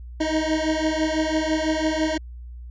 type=beating tone pair; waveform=25% pulse; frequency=311.1 / 317.1 Hz; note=D#4 / D#4; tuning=0 / +33 cents; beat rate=6 Hz; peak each=-20 dBFS; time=0.2-2.18 s; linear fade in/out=10 ms; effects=added 60 Hz sine -35 dBFS peak until 2.7 s + resampled to 16000 Hz